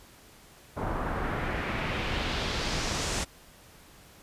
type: noise with low-pass filter sweep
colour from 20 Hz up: pink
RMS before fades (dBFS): -31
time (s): 0.76-3.25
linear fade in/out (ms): 20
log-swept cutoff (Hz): 980 to 8000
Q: 1.5
effects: pink hiss -54 dBFS RMS until 4.22 s + resampled to 32000 Hz